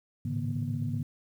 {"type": "tone cluster", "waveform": "sine", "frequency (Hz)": [106.4, 114.9, 141.1, 156.9, 238.8], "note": ["G#2", "A#2", "C#3", "D#3", "A#3"], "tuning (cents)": [42, -25, 31, 15, 42], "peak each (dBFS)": [-33, -40, -33, -38, -35], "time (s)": [0.25, 1.03], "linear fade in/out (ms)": 5, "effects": ["tanh soft clip ceiling -19 dBFS", "10-bit"]}